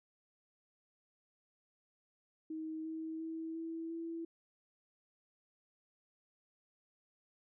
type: tone with pitch steps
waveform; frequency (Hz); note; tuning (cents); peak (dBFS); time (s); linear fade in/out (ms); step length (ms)
sine; 316.4 / 320.1 / 323.8 / 327.6 / 331.4; D#4 / D#4 / E4 / E4 / E4; +29 / +49 / -31 / -11 / +9; -39; 2.5-4.25; 5; 350
effects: none